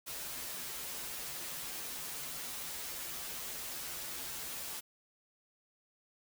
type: noise with comb filter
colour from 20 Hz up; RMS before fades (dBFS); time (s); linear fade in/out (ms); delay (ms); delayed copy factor
white; -42; 0.06-4.81; 20; 9.9; -1
effects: none